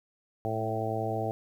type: harmonic tone with a mistuned harmonic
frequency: 110.7 Hz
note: A2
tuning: 11 cents sharp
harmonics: 1 / 2 / 3 / 4 / 5 / 6 / 7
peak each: -34 / -40 / -38 / -36 / -38 / -35 / -35 dBFS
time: 0.45-1.31 s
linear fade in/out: 0 ms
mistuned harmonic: 2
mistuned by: -17 cents
effects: 10-bit